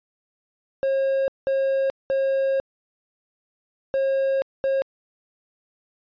triangle tone bursts at uneven times, 540 Hz, C#5, 45 cents flat, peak -17 dBFS, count 5, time 0.83-1.28 / 1.47-1.9 / 2.1-2.6 / 3.94-4.42 / 4.64-4.82 s, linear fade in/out 0 ms, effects resampled to 11025 Hz

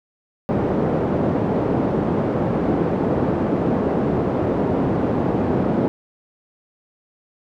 pink band-pass noise, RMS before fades -20 dBFS, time 0.49-5.88 s, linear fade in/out 0 ms, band 160 to 560 Hz, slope 12 dB/octave, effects none

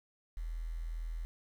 sine tone with quantisation, 41.11 Hz, E1, 4 cents flat, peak -36 dBFS, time 0.37-1.25 s, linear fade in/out 0 ms, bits 10, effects none

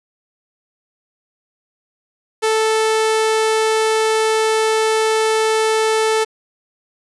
sawtooth tone, 439.6 Hz, A4, 2 cents flat, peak -10 dBFS, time 2.42-6.25 s, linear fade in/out 20 ms, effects resampled to 24000 Hz + 7-bit

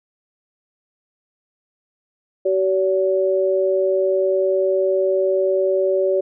sine tone pair together, 380.4 / 570 Hz, F#4 / C#5, +48 / +48 cents, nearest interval perfect fifth, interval 700 cents, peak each -18 / -18 dBFS, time 2.45-6.21 s, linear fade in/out 10 ms, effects none

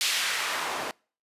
white noise with band-pass filter sweep, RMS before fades -29 dBFS, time 0.01-0.91 s, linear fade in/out 0 ms, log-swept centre 3700 to 620 Hz, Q 1, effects noise-tail reverb RT60 0.4 s tail -26 dB re dry + resampled to 32000 Hz

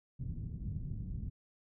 white low-pass noise, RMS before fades -40 dBFS, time 0.19-1.3 s, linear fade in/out 10 ms, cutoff 170 Hz, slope 24 dB/octave, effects none

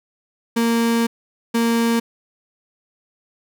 35% pulse tone bursts at uneven times, 231.5 Hz, A#3, 12 cents flat, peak -14 dBFS, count 2, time 0.56-1.07 / 1.54-2 s, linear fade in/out 10 ms, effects none

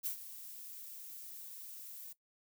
violet noise with ADSR envelope, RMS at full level -36 dBFS, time 0.03-2.13 s, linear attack 30 ms, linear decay 100 ms, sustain -13 dB, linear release 7 ms, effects noise-tail reverb RT60 0.1 s tail -17 dB re dry

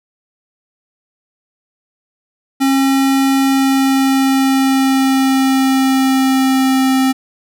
square tone with pitch glide, 270 to 263.4 Hz, C#4 to C4, -45 to +12 cents, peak -11 dBFS, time 2.6-7.13 s, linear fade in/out 20 ms, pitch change -43 cents, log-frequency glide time 3.4-6.98 s, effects none

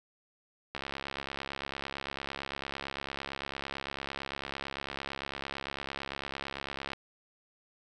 click train, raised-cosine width 0.3 ms, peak -20 dBFS, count 427, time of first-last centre 0.75-6.933 s, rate 68.9 Hz, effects none

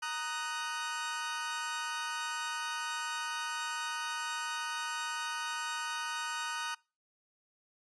sawtooth chord, D# minor, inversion second, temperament equal with one note detuned, 932.3 / 1244.5 / 1493.7 Hz, A#5 / D#6 / F#6, 0 / 0 / +16 cents, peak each -36 / -36 / -35 dBFS, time 0.02-6.75 s, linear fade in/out 10 ms, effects noise-tail reverb RT60 0.3 s tail -24 dB re dry + resampled to 22050 Hz

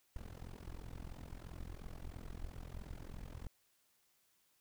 brown noise with amplitude modulation, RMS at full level -44 dBFS, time 0.16-3.47 s, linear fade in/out 2 ms, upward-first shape sine, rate 43 Hz, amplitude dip 95%, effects white hiss -75 dBFS RMS until 4.6 s

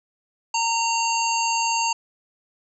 harmonic tone, 921 Hz, A#5, 21 cents flat, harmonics 1 / 3 / 5 / 7 / 8, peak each -22 / -27 / -29 / -30 / -31 dBFS, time 0.54-1.93 s, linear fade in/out 5 ms, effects none

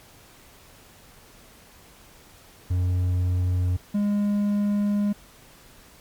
triangle tone pair in turn, 90.2 / 205 Hz, F#2 / G#3, -44 / -22 cents, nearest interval octave + major second, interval 1422 cents, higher second, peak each -18 dBFS, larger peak neither, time 2.7-3.77 / 3.94-5.13 s, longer second, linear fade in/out 10 ms, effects pink hiss -51 dBFS RMS until 6 s + MP3 96 kbps

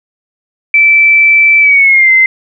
sine tone with pitch glide, 2324 to 2070 Hz, D7 to C7, -19 to -19 cents, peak -3 dBFS, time 0.74-2.26 s, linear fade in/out 2 ms, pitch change -200 cents, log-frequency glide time 1.6-2.11 s, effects none

